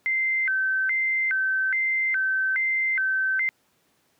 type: tone with vibrato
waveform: sine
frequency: 1792 Hz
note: A6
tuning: 31 cents sharp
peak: -21 dBFS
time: 0.06-3.49 s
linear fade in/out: 0 ms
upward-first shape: square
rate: 1.2 Hz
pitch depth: 260 cents each way
effects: pink hiss -66 dBFS RMS until 4.19 s + high-pass 150 Hz 12 dB/octave